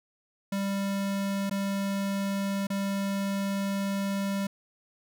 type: tone with dropouts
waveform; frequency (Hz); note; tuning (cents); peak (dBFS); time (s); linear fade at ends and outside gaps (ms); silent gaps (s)
square; 197.4; G3; +12; -28; 0.52-4.47; 5; 1.497-1.51 / 2.67-2.701
effects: none